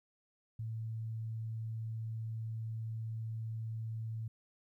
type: tone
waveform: sine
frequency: 111.9 Hz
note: A2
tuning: 30 cents sharp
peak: -37 dBFS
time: 0.59-4.28 s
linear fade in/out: 5 ms
effects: 13-bit